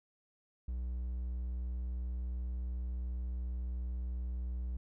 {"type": "tone", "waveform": "triangle", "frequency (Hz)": 61.4, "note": "B1", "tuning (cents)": -9, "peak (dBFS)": -33, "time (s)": [0.68, 4.77], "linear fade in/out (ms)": 5, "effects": []}